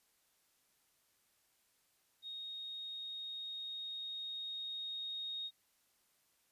sine tone with level ramp, 3729 Hz, A#7, in tune, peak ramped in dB -43 to -39 dBFS, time 2.22-5.51 s, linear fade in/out 50 ms, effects white hiss -75 dBFS RMS until 6.51 s + resampled to 32000 Hz

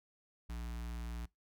square tone with notch filter, 58.27 Hz, A#1, in tune, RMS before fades -42 dBFS, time 0.49-1.26 s, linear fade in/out 10 ms, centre 490 Hz, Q 1.3, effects noise-tail reverb RT60 0.2 s tail -24 dB re dry

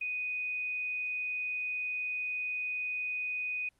sine tone, 2489 Hz, D#7, in tune, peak -32 dBFS, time 0.01-3.69 s, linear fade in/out 5 ms, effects pink hiss -73 dBFS RMS until 3.79 s + Opus 24 kbps

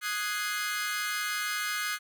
sawtooth chord, Ab dominant seventh, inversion second, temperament equal, 1244.5 / 1480 / 1661.2 / 2093 Hz, Eb6 / Gb6 / Ab6 / C7, 0 / 0 / 0 / 0 cents, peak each -32 dBFS, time 0.01-1.99 s, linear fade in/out 50 ms, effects none

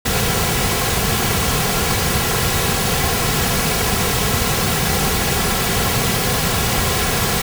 pink noise with comb filter, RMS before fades -18 dBFS, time 0.05-7.42 s, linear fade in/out 10 ms, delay 3.3 ms, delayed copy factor -0.55, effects none

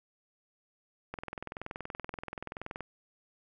click train, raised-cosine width 0.5 ms, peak -23 dBFS, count 36, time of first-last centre 1.14-2.807 s, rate 21 Hz, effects none

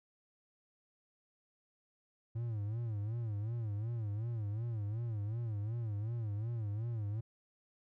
triangle tone with vibrato, 110 Hz, A2, in tune, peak -33 dBFS, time 2.35-7.21 s, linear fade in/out 10 ms, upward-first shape sine, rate 2.7 Hz, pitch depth 140 cents each way, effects none

